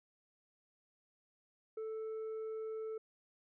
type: tone with tanh clipping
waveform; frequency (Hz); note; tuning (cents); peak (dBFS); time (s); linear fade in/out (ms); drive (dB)
triangle; 440; A4; 0; -40; 1.77-2.98; 5; 8
effects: none

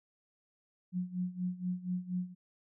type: tone with tremolo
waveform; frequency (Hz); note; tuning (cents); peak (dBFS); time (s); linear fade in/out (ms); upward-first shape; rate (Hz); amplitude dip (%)
sine; 180.8; F#3; -40; -30; 0.92-2.35; 50; sine; 4.2; 85
effects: none

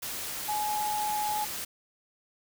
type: tone in noise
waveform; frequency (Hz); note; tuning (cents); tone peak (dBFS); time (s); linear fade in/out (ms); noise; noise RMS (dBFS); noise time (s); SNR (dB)
sine; 843; G#5; +26; -28; 0.48-1.45; 10; white; -36; 0.02-1.65; +5
effects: none

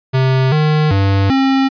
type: tone with pitch steps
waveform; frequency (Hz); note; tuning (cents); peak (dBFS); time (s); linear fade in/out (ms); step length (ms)
square; 131.3 / 153.2 / 98.1 / 268.4; C3 / D#3 / G2 / C4; +6 / -27 / +2 / +44; -11; 0.13-1.69; 20; 390
effects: resampled to 11025 Hz

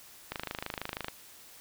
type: click train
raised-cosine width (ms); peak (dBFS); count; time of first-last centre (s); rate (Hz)
0.3; -18; 21; 0.32-1.083; 26.2
effects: white hiss -53 dBFS RMS until 1.6 s

